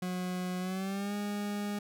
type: tone with pitch glide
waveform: 40% pulse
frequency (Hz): 181.8 to 205.2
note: F#3 to G#3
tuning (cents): -30 to -21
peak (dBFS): -32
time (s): 0.02-1.79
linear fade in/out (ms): 5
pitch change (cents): +209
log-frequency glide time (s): 0.59-1.14
effects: none